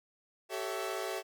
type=chord; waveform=sawtooth; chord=A dominant seventh; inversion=third; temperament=equal with one note detuned; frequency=383.7 / 440 / 554.4 / 659.3 Hz; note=G4 / A4 / C#5 / E5; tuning=-37 / 0 / 0 / 0 cents; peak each=-35 / -37 / -39 / -36 dBFS; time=0.49-1.23 s; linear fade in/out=50 ms; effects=none